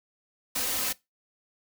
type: noise with comb filter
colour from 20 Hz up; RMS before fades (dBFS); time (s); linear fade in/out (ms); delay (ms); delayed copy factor
white; -29; 0.55-0.93; 10; 3.9; +0.65
effects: noise-tail reverb RT60 0.2 s tail -21 dB re dry